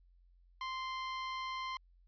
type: tone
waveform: sawtooth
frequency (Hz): 1044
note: C6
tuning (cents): -4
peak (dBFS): -34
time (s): 0.61-1.77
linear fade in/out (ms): 2
effects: added 44 Hz sine -62 dBFS peak until 2.07 s + resampled to 11025 Hz